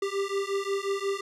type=beating tone pair; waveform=square; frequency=392.5 / 398.1 Hz; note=G4 / G4; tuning=+2 / +27 cents; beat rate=5.6 Hz; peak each=-31 dBFS; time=0.02-1.21 s; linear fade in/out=5 ms; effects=low-pass 8000 Hz 12 dB/octave